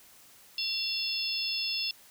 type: harmonic tone with a mistuned harmonic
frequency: 869 Hz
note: A5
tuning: 22 cents flat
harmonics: 3 / 4 / 5 / 6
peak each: -36 / -37 / -36 / -32 dBFS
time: 0.58-1.91 s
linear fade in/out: 2 ms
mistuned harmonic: 3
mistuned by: +85 cents
effects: white hiss -56 dBFS RMS until 2.1 s